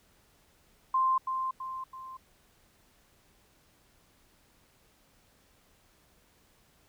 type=tone with echo; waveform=sine; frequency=1046.5 Hz; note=C6; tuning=in tune; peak=-23 dBFS; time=0.94-1.18 s; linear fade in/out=5 ms; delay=330 ms; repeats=3; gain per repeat=-6 dB; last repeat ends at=2.17 s; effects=pink hiss -65 dBFS RMS until 6.88 s